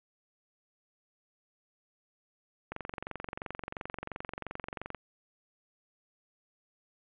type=click train; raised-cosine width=0.5 ms; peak=-22 dBFS; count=52; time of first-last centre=2.72-4.947 s; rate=22.9 Hz; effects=resampled to 8000 Hz + 8-bit